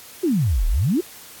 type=exponential two-way sweep; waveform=sine; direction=down then up; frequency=392 to 34.65 to 392 Hz; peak=-16 dBFS; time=0.23-1.01 s; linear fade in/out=10 ms; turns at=0.67 s; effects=white hiss -42 dBFS RMS until 1.4 s + AAC 64 kbps